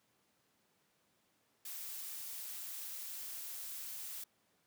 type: noise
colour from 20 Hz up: blue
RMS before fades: -45 dBFS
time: 1.65-4.24 s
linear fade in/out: 5 ms
effects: pink hiss -75 dBFS RMS until 4.66 s + high-pass 150 Hz 12 dB/octave